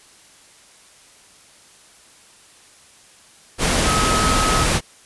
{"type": "tone in noise", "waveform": "sine", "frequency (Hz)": 1277, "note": "D#6", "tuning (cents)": 45, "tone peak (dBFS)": -20, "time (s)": [3.84, 4.67], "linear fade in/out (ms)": 50, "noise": "pink", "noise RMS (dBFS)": -18, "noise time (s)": [3.58, 4.81], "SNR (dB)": -5, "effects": ["white hiss -49 dBFS RMS until 5.05 s", "resampled to 24000 Hz"]}